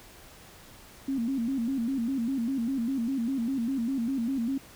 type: tone with vibrato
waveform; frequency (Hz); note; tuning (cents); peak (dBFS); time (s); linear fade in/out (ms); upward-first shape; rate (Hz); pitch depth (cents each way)
sine; 250; B3; +21; -26; 1.08-4.58; 5; square; 5; 140
effects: pink hiss -51 dBFS RMS until 4.75 s